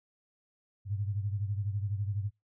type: beating tone pair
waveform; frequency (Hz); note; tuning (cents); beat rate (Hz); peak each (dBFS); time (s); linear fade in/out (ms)
sine; 99.7 / 111.7; G2 / A2; +30 / +27; 12; -31 / -37; 0.85-2.31; 50
effects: noise-tail reverb RT60 0.2 s tail -26 dB re dry